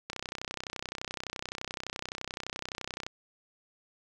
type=click train; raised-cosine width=0.2 ms; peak=-18 dBFS; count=95; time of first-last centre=0.1-3.065 s; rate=31.7 Hz; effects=none